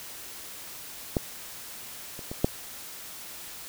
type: clicks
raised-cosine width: 2 ms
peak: -10 / -27 / -21 / -7 dBFS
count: 4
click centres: 1.168 / 2.192 / 2.315 / 2.445 s
effects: white hiss -42 dBFS RMS until 3.68 s